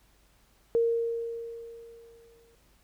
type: tone with exponential decay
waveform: sine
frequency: 463.2 Hz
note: A#4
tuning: 11 cents flat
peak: -20 dBFS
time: 0.75-2.55 s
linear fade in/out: 0 ms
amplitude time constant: 390 ms
effects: added 50 Hz sine -65 dBFS peak until 2.83 s + pink hiss -65 dBFS RMS until 2.83 s